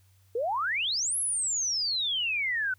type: exponential two-way sweep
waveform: sine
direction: up then down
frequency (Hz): 440 to 11280 to 1470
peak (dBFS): -26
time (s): 0.35-2.74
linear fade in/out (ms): 5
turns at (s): 1.18
effects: added 95 Hz sine -59 dBFS peak until 2.78 s + white hiss -68 dBFS RMS until 2.78 s